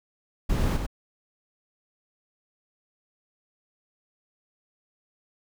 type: noise with echo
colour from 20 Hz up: brown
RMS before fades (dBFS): -24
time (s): 0.49-0.77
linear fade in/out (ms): 10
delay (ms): 96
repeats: 1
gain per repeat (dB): -4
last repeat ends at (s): 0.866
effects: none